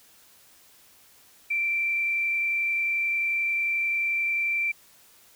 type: tone with frequency modulation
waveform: sine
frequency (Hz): 2349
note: D7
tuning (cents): 0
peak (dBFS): -23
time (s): 1.5-4.72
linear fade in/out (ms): 10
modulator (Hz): 31.3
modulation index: 0.72
effects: white hiss -56 dBFS RMS until 5.35 s